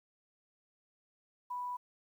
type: tone with quantisation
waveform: sine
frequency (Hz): 986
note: B5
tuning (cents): -3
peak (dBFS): -36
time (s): 1.5-1.77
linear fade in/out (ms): 10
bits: 11
effects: none